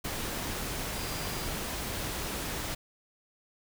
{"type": "tone in noise", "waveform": "sine", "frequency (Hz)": 4806, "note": "D8", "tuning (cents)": 39, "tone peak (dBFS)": -46, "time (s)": [0.96, 1.48], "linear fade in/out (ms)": 10, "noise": "pink", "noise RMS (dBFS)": -35, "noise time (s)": [0.04, 2.75], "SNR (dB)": -14, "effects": []}